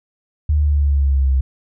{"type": "exponential sweep", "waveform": "sine", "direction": "down", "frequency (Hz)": [75.7, 65.41], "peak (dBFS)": -12, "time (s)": [0.49, 1.41], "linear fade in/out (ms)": 5, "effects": []}